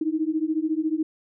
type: beating tone pair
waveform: sine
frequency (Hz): 307.8 / 321.8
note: D#4 / E4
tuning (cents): -19 / -42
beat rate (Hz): 14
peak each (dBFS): -25 / -25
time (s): 0.01-1.03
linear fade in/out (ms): 5
effects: none